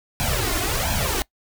pink noise with flanger, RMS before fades -23 dBFS, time 0.2-1.22 s, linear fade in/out 0 ms, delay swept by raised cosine 1.2 to 2.9 ms, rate 1.4 Hz, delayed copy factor +0.8, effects noise-tail reverb RT60 0.1 s tail -22 dB re dry

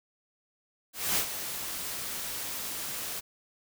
white noise with ADSR envelope, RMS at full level -26 dBFS, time 0.93-3.21 s, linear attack 240 ms, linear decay 81 ms, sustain -10 dB, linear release 21 ms, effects none

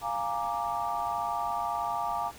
sine chord, Bb dominant seventh, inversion second, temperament equal, 698.5 / 830.6 / 932.3 / 1174.7 Hz, F5 / Ab5 / Bb5 / D6, 0 / 0 / 0 / 0 cents, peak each -34 dBFS, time 0.01-2.32 s, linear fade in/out 50 ms, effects pink hiss -49 dBFS RMS until 2.38 s

